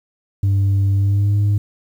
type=tone with pitch glide; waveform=sine; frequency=98.4 to 102.46 Hz; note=G2 to G#2; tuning=+7 to -23 cents; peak=-10 dBFS; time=0.43-1.58 s; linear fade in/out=5 ms; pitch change=+70 cents; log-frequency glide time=0.96-1.36 s; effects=tanh soft clip ceiling -12 dBFS + 8-bit